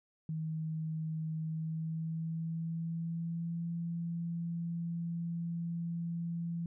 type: tone with pitch glide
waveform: sine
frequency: 158.6 to 169 Hz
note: D#3 to E3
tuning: +33 to +43 cents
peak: -34 dBFS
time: 0.29-6.66 s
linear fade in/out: 2 ms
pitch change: +110 cents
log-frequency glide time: 1.37-3.67 s
effects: none